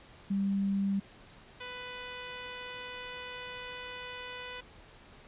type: tone pair in turn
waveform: sine / 5% pulse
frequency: 197.2 / 496.9 Hz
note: G3 / B4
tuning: +11 / +11 cents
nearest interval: octave + major third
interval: 1600 cents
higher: second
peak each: -27 dBFS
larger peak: neither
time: 0.3-1 / 1.6-4.61 s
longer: second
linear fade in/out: 10 ms
effects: pink hiss -55 dBFS RMS until 5.27 s + resampled to 8000 Hz